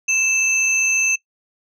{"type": "tone pair together", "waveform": "sine", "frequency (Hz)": [2637, 6272], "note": ["E7", "G8"], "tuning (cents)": [0, 0], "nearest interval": "octave + minor third", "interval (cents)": 1500, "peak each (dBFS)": [-16, -19], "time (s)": [0.08, 1.16], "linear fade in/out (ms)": 10, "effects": ["noise-tail reverb RT60 0.1 s tail -20 dB re dry", "tanh soft clip ceiling -9 dBFS"]}